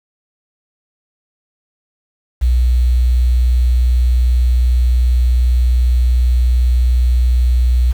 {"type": "tone with quantisation", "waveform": "sine", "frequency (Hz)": 61.3, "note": "B1", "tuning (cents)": -12, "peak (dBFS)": -9, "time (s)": [2.41, 7.93], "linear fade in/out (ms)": 20, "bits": 6, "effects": []}